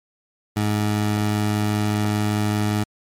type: tone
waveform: 20% pulse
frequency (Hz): 105.1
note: G#2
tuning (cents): +21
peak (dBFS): -14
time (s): 0.56-2.84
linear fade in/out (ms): 10
effects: MP3 64 kbps